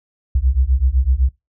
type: beating tone pair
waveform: sine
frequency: 61 / 68.9 Hz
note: B1 / C#2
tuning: -21 / -10 cents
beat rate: 7.9 Hz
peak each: -16 dBFS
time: 0.35-1.29 s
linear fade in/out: 5 ms
effects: noise-tail reverb RT60 0.2 s tail -20 dB re dry